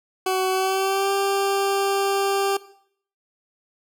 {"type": "tone with pitch glide", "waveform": "20% pulse", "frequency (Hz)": [375.3, 394.4], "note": ["F#4", "G4"], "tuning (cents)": [25, 11], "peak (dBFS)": -15, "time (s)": [0.26, 2.57], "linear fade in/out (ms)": 5, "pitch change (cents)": 86, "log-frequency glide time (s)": [0.5, 1.11], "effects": ["noise-tail reverb RT60 0.6 s tail -17 dB re dry"]}